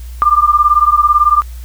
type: beating tone pair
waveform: sine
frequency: 1187 / 1205 Hz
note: D6 / D6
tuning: +18 / +44 cents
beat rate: 18 Hz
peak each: -10 dBFS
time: 0.22-1.42 s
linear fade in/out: 0 ms
effects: added 60 Hz sine -25 dBFS peak until 1.64 s + white hiss -43 dBFS RMS until 1.64 s